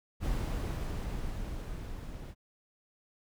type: noise with level ramp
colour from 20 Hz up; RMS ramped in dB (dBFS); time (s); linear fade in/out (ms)
brown; -31 to -43; 0.2-2.35; 50
effects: none